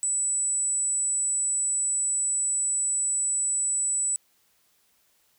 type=tone; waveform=sine; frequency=7940 Hz; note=B8; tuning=8 cents sharp; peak=-23 dBFS; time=0.03-4.16 s; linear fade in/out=0 ms; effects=white hiss -66 dBFS RMS until 5.38 s